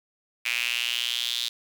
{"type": "tone with high-pass filter sweep", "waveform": "sawtooth", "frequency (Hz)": 119.8, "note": "A#2", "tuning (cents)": 48, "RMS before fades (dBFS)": -28, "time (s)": [0.45, 1.49], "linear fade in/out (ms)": 10, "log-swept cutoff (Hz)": [2400, 3700], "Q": 5.3, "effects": []}